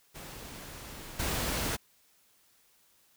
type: noise with level steps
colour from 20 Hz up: pink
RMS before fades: -45 / -32 dBFS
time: 0.14-1.77 s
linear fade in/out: 20 ms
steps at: 1.19 s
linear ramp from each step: 10 ms
effects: white hiss -66 dBFS RMS until 3.16 s